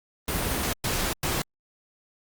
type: noise bursts at uneven times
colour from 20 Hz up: pink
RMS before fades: -27 dBFS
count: 3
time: 0.28-0.73 / 0.84-1.13 / 1.23-1.42 s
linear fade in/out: 2 ms
effects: Opus 32 kbps